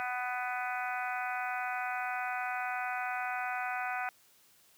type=harmonic tone; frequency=248.8 Hz; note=B3; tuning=13 cents sharp; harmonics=3 / 4 / 5 / 6 / 7 / 8 / 9 / 10; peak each=-36 / -45 / -42 / -38 / -49 / -44 / -48 / -43 dBFS; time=0-4.09 s; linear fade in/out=0 ms; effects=white hiss -64 dBFS RMS until 4.77 s + high-pass 60 Hz 12 dB/octave